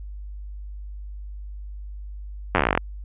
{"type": "slowing click train", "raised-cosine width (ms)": 0.5, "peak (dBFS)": -3, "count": 15, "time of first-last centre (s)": [2.55, 2.776], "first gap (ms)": 10, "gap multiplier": 1.07, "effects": ["added 50 Hz sine -33 dBFS peak until 3.04 s", "resampled to 8000 Hz"]}